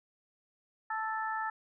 harmonic tone, 439.5 Hz, A4, 2 cents flat, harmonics 2 / 3 / 4, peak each -35 / -37 / -38 dBFS, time 0.9-1.5 s, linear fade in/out 5 ms, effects none

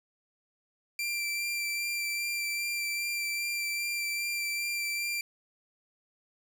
sawtooth tone with vibrato, 2358 Hz, D7, 6 cents sharp, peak -27 dBFS, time 0.99-5.21 s, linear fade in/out 2 ms, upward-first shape sine, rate 2.5 Hz, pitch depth 15 cents each way, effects none

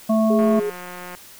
harmonic tone, 220 Hz, A3, in tune, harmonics 1 / 3 / 5, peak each -16 / -20 / -29 dBFS, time 0.09-0.6 s, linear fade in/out 10 ms
sine tone, 415.3 Hz, G#4, in tune, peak -21 dBFS, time 0.3-0.7 s, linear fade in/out 5 ms
click train, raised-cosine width 0.5 ms, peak -21 dBFS, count 137, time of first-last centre 0.39-1.15 s, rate 179 Hz
effects white hiss -44 dBFS RMS until 1.39 s

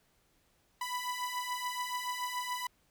sawtooth beating tone pair, 987.8 / 994.8 Hz, B5 / B5, 0 / +12 cents, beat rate 7 Hz, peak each -35 / -33 dBFS, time 0.81-2.67 s, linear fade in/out 5 ms, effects pink hiss -71 dBFS RMS until 2.9 s

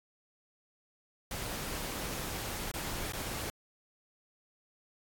pink noise with dropouts, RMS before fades -38 dBFS, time 1.31-3.5 s, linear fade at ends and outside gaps 1 ms, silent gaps 2.715-2.739 / 3.122-3.134 s, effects AAC 64 kbps

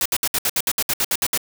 white noise bursts, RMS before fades -20 dBFS, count 13, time 0.01-1.376 s, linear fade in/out 2 ms, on 46 ms, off 64 ms, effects none

